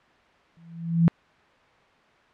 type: tone with exponential growth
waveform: sine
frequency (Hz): 167.1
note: E3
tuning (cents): +24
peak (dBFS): -12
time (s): 0.57-1.08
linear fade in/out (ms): 0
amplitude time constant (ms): 110
effects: white hiss -57 dBFS RMS until 2.33 s + low-pass 2000 Hz 12 dB/octave